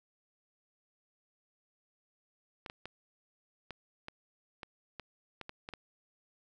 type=clicks; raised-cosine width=0.3 ms; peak=-26 dBFS; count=11; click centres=2.662 / 2.699 / 2.856 / 3.707 / 4.084 / 4.632 / 4.997 / 5.413 / 5.494 / 5.689 / 5.737 s; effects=none